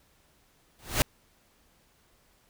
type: noise with exponential growth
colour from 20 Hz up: pink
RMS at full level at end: -20 dBFS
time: 0.79-1.02 s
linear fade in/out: 0 ms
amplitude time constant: 50 ms
effects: pink hiss -65 dBFS RMS until 2.49 s